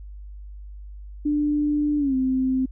sine tone with pitch glide, 295.6 to 260.3 Hz, D4 to C4, +11 to -9 cents, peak -19 dBFS, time 1.25-2.66 s, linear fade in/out 10 ms, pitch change -220 cents, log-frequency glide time 1.98-2.15 s, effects added 50 Hz sine -36 dBFS peak until 2.71 s

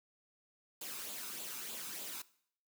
white noise with flanger, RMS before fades -44 dBFS, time 0.81-2.22 s, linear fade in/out 5 ms, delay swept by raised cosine 0.26 to 0.82 ms, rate 3.3 Hz, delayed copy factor +0.5, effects noise-tail reverb RT60 0.6 s tail -19 dB re dry + high-pass 200 Hz 12 dB/octave

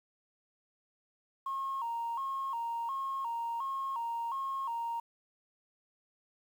sine tone with vibrato, 1003 Hz, B5, 26 cents sharp, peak -32 dBFS, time 1.46-5 s, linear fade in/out 5 ms, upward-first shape square, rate 1.4 Hz, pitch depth 130 cents each way, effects tanh soft clip ceiling -28 dBFS + 10-bit

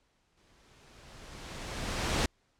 pink noise with exponential growth, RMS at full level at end -27 dBFS, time 0.37-2.26 s, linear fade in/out 5 ms, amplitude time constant 410 ms, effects pink hiss -72 dBFS RMS until 2.59 s + low-pass 7000 Hz 12 dB/octave

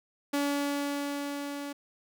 sawtooth tone with level ramp, 285.1 Hz, C#4, 49 cents sharp, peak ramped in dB -22 to -32 dBFS, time 0.33-1.73 s, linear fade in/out 10 ms, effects none

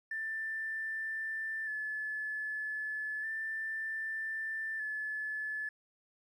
triangle tone with vibrato, 1750 Hz, A6, 10 cents flat, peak -31 dBFS, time 0.11-5.69 s, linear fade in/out 5 ms, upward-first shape square, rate 0.32 Hz, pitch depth 25 cents each way, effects tanh soft clip ceiling -33 dBFS

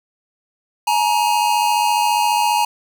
square tone pair together, 847 / 941.6 Hz, G#5 / A#5, +34 / +17 cents, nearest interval major second, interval 183 cents, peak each -18 dBFS, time 0.87-2.65 s, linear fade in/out 5 ms, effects none

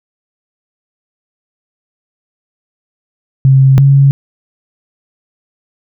sine tone pair in turn, 134.1 / 138.35 Hz, C3 / C#3, +43 / -3 cents, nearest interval minor second, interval 54 cents, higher second, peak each -3 dBFS, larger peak neither, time 3.45-3.78 / 3.78-4.11 s, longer neither, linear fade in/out 0 ms, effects none

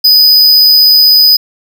square tone, 4988 Hz, D#8, 3 cents sharp, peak -3 dBFS, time 0.04-1.37 s, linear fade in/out 10 ms, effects none

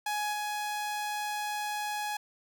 sawtooth tone with level steps, 837 Hz, G#5, 13 cents sharp, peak -26 / -28 dBFS, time 0.06-2.17 s, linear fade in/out 5 ms, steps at 0.32 s, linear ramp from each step 20 ms, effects none

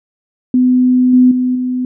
sine tone with level steps, 252.1 Hz, B3, 36 cents sharp, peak -7 / -4 / -11 / -14 dBFS, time 0.54-1.85 s, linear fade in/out 2 ms, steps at 1.13 / 1.31 / 1.55 s, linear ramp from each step 5 ms, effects none

